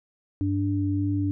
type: tone pair together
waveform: sine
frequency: 98.05 / 291.8 Hz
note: G2 / D4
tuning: +1 / -11 cents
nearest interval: octave + perfect fifth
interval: 1888 cents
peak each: -25 dBFS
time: 0.41-1.31 s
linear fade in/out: 0 ms
effects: none